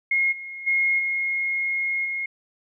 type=tone with level steps; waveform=sine; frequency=2152 Hz; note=C7; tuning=48 cents sharp; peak=-18 / -33 / -18 / -22 / -25 dBFS; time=0.11-2.26 s; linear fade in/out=5 ms; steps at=0.31 / 0.66 / 0.98 / 2.04 s; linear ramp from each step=20 ms; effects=none